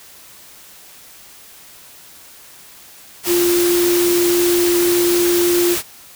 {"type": "tone in noise", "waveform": "sine", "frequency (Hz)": 349.2, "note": "F4", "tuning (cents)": 0, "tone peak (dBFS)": -13, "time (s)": [3.26, 5.77], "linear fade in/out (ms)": 50, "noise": "white", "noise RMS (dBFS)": -21, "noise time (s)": [3.23, 5.83], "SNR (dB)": 5, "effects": ["white hiss -42 dBFS RMS until 6.15 s"]}